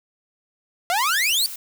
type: exponential sweep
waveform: sawtooth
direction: up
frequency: 670 to 4699 Hz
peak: -15 dBFS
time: 0.9-1.46 s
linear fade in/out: 0 ms
type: noise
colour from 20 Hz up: blue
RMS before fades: -34 dBFS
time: 0.96-1.56 s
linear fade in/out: 5 ms
effects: none